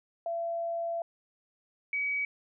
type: tone pair in turn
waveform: sine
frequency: 675 / 2270 Hz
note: E5 / C#7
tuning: +41 / +41 cents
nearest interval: octave + major sixth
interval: 2100 cents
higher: second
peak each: -30 / -28 dBFS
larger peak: second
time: 0.26-1.02 / 1.93-2.25 s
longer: first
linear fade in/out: 2 ms
effects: none